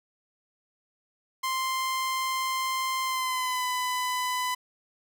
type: tone with pitch glide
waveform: sawtooth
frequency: 1046.5 to 1001.6 Hz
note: C6 to B5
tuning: 0 to +24 cents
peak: -23 dBFS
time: 1.43-4.55 s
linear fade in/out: 10 ms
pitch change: -76 cents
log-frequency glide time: 3.04-3.65 s
effects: none